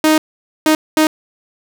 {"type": "tone bursts at uneven times", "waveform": "sawtooth", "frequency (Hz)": 311.1, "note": "D#4", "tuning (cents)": 0, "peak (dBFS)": -5, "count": 3, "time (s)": [[0.04, 0.18], [0.66, 0.75], [0.97, 1.07]], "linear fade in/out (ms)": 2, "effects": []}